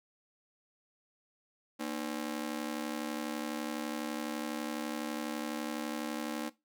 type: ring-modulated tone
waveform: sawtooth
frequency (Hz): 269.5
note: C#4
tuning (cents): -49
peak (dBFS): -28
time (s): 1.79-6.5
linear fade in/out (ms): 20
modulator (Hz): 36
effects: noise-tail reverb RT60 0.2 s tail -17 dB re dry